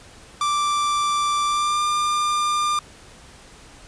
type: tone with pitch glide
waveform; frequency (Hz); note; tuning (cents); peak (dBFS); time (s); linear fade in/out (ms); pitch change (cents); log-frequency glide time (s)
45% pulse; 1174.7 to 1198; D6 to D6; 0 to +34; -19; 0.41-2.79; 2; +34; 1.46-1.84
effects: pink hiss -46 dBFS RMS until 3.87 s + resampled to 22050 Hz